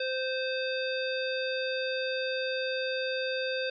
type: harmonic tone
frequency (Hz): 520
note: C5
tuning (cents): -11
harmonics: 1 / 3 / 5 / 7 / 9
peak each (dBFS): -31 / -36 / -38 / -39 / -41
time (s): 0-3.7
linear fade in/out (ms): 5
effects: none